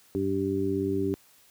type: harmonic tone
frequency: 97.1 Hz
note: G2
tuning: 16 cents flat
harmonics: 1 / 2 / 3 / 4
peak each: -34 / -34 / -29 / -28 dBFS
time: 0.15-1.14 s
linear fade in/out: 0 ms
effects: white hiss -59 dBFS RMS until 1.5 s + high-pass 60 Hz 12 dB/octave